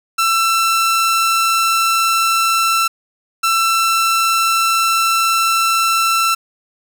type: tone pair in turn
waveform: sawtooth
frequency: 1339 / 1339 Hz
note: E6 / E6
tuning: +27 / +27 cents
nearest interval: unison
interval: 0 cents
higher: neither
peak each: -9 dBFS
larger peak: neither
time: 0.18-2.88 / 3.43-6.35 s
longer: second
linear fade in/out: 10 ms
effects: 8-bit